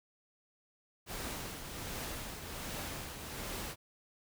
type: noise with tremolo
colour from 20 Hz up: pink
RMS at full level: -40 dBFS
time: 1.06-3.76 s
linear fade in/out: 50 ms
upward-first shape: triangle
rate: 1.3 Hz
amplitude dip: 50%
effects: none